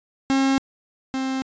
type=tone pair in turn; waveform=45% pulse; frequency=269.5 / 264.1 Hz; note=C#4 / C4; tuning=-49 / +16 cents; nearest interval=unison; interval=35 cents; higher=first; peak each=-17 / -23 dBFS; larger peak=first; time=0.3-0.58 / 1.14-1.42 s; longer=neither; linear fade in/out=0 ms; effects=resampled to 16000 Hz